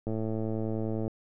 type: click train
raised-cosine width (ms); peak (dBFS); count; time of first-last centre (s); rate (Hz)
2; -20; 112; 0.07-1.079; 110
effects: none